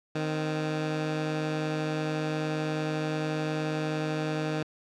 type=tone pair together; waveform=15% pulse; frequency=154.7 / 261.6 Hz; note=D#3 / C4; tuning=-10 / 0 cents; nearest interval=major sixth; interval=910 cents; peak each=-22 / -33 dBFS; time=0.15-4.63 s; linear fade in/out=5 ms; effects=low-pass 5000 Hz 12 dB/octave

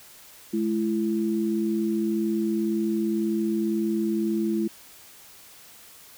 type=tone pair together; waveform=sine; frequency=213.4 / 335.3 Hz; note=G#3 / E4; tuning=+47 / +30 cents; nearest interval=minor sixth; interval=783 cents; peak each=-25 dBFS; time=0.53-4.68 s; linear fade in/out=10 ms; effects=white hiss -49 dBFS RMS until 6.17 s

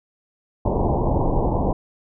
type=low-pass noise; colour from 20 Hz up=pink; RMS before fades=-20 dBFS; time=0.65-1.73 s; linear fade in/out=5 ms; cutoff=1000 Hz; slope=96 dB/octave; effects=none

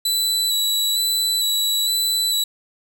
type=tone with vibrato; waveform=sawtooth; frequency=3951 Hz; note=B7; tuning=in tune; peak=-15 dBFS; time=0.05-2.44 s; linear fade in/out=5 ms; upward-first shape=square; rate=1.1 Hz; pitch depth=15 cents each way; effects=none

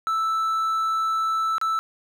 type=tone with dropouts; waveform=triangle; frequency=1318.5 Hz; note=E6; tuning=in tune; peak=-19 dBFS; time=0.07-1.79 s; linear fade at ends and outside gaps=0 ms; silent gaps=1.582-1.614 s; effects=none

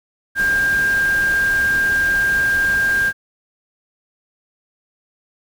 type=tone in noise; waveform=sine; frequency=1600 Hz; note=G6; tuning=35 cents sharp; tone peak=-14 dBFS; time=0.35-3.13 s; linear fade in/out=50 ms; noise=pink; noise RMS=-30 dBFS; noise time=0.35-3.13 s; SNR=+13 dB; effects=none

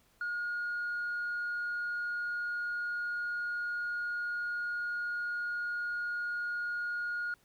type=tone; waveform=sine; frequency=1433 Hz; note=F6; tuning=44 cents sharp; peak=-31 dBFS; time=0.21-7.34 s; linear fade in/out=2 ms; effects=tanh soft clip ceiling -30 dBFS + pink hiss -68 dBFS RMS until 7.44 s

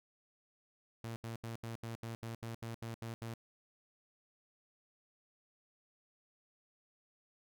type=tone bursts; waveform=sawtooth; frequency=114.8 Hz; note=A#2; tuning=26 cents flat; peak=-37 dBFS; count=12; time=1.04-3.338 s; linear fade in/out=0 ms; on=120 ms; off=78 ms; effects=none

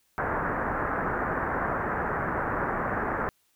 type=low-pass noise; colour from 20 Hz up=white; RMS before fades=-29 dBFS; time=0.18-3.29 s; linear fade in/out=0 ms; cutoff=1700 Hz; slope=48 dB/octave; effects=white hiss -69 dBFS RMS until 3.55 s

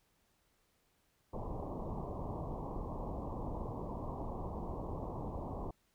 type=low-pass noise; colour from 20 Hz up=pink; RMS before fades=-41 dBFS; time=1.33-5.71 s; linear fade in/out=5 ms; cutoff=1100 Hz; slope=96 dB/octave; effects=pink hiss -75 dBFS RMS until 5.94 s

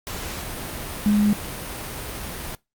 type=tone in noise; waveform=sine; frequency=207.7 Hz; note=G#3; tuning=in tune; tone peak=-15 dBFS; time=1.06-1.33 s; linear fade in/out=0 ms; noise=pink; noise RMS=-32 dBFS; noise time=0.07-2.55 s; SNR=+14 dB; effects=noise-tail reverb RT60 0.2 s tail -22 dB re dry + Opus 48 kbps

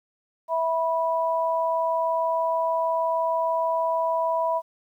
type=tone pair together; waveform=sine; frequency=655 / 981.4 Hz; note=E5 / B5; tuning=-11 / -11 cents; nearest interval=perfect fifth; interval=700 cents; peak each=-24 dBFS; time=0.48-4.62 s; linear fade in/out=50 ms; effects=10-bit

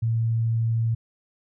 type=tone; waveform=sine; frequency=114.1 Hz; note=A#2; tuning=37 cents flat; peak=-20 dBFS; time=0.02-0.95 s; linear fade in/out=10 ms; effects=none

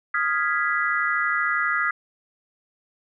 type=chord; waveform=sine; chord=F half-diminished seventh; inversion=third; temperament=equal; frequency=1244.5 / 1396.9 / 1661.2 / 1975.5 Hz; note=Eb6 / F6 / Ab6 / Cb7; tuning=0 / 0 / 0 / 0 cents; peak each=-26 dBFS; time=0.14-1.91 s; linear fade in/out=5 ms; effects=none

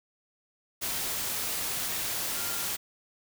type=tone in noise; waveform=sine; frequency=1396.9 Hz; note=F6; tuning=in tune; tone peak=-43 dBFS; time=2.34-2.66 s; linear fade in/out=20 ms; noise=white; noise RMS=-32 dBFS; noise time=0.81-2.77 s; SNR=-14 dB; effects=none

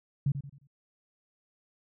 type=tone with echo; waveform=sine; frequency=140 Hz; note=C#3; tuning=18 cents sharp; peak=-23 dBFS; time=0.26-0.32 s; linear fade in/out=5 ms; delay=88 ms; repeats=4; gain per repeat=-9 dB; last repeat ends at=0.672 s; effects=none

